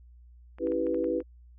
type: clicks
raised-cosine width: 0.5 ms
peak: -33 dBFS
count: 7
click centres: 0.585 / 0.671 / 0.72 / 0.868 / 0.945 / 1.043 / 1.204 s
type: chord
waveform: sine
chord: C# half-diminished seventh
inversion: none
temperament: equal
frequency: 277.2 / 329.6 / 392 / 493.9 Hz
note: C#4 / E4 / G4 / B4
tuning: 0 / 0 / 0 / 0 cents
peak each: -35 / -30 / -33 / -29 dBFS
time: 0.59-1.23 s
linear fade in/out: 50 ms
effects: added 60 Hz sine -50 dBFS peak until 1.58 s